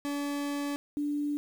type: tone pair in turn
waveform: 40% pulse / sine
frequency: 286.3 / 292 Hz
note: D4 / D4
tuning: -44 / -10 cents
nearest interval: unison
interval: 34 cents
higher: second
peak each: -30 / -28 dBFS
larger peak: second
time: 0.05-0.76 / 0.97-1.37 s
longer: first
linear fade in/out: 0 ms
effects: 9-bit